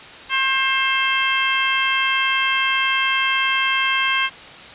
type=harmonic tone with a mistuned harmonic; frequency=530 Hz; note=C5; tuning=22 cents sharp; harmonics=2 / 3 / 4 / 5 / 6; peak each=-23 / -23 / -23 / -23 / -23 dBFS; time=0.29-4.3 s; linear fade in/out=50 ms; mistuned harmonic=2; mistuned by=+19 cents; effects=white hiss -38 dBFS RMS until 4.74 s + resampled to 8000 Hz